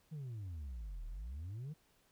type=exponential two-way sweep; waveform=sine; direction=down then up; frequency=162.3 to 37.69 to 162.3 Hz; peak=-39 dBFS; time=0.11-1.74 s; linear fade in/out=20 ms; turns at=1.06 s; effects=tanh soft clip ceiling -41 dBFS + pink hiss -72 dBFS RMS until 2.11 s